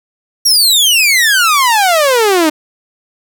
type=exponential sweep; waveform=sawtooth; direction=down; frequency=5730 to 298.8 Hz; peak=-4 dBFS; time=0.45-2.5 s; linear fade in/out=10 ms; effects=none